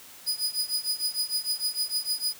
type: tone with tremolo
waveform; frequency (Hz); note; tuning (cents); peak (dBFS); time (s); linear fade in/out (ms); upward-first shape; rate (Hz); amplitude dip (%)
sawtooth; 4961; D#8; -6; -20; 0.26-2.34; 20; triangle; 6.6; 95
effects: white hiss -48 dBFS RMS until 2.39 s + high-pass 60 Hz 12 dB/octave